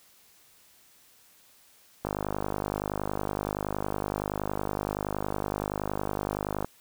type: click train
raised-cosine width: 1 ms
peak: -15 dBFS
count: 234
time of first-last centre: 2.05-6.646 s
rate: 50.7 Hz
effects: white hiss -59 dBFS RMS until 6.8 s